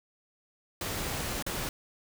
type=noise with dropouts; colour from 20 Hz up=pink; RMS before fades=-34 dBFS; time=0.81-1.69 s; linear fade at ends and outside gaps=2 ms; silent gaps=1.425-1.464 s; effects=none